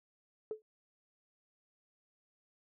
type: tone with exponential decay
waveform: sine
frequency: 432.8 Hz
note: A4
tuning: 29 cents flat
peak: -31 dBFS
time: 0.51-0.62 s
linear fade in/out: 1 ms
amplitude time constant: 22 ms
effects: tanh soft clip ceiling -29 dBFS